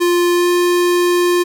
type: tone with pitch glide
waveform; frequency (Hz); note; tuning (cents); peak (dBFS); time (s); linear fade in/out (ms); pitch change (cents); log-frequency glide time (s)
square; 350 to 352.6; F4 to F4; +4 to +17; -12; 0-1.44; 20; +13; 0.33-0.49
effects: none